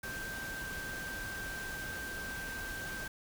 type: tone in noise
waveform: sine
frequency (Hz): 1568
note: G6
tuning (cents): 0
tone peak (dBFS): -40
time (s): 0.03-3.08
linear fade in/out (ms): 5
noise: pink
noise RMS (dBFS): -44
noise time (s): 0.03-3.08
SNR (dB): +1
effects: none